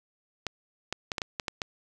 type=clicks; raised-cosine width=0.2 ms; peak=-13 dBFS; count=8; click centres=0.467 / 0.926 / 1.118 / 1.182 / 1.218 / 1.398 / 1.482 / 1.618 s; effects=none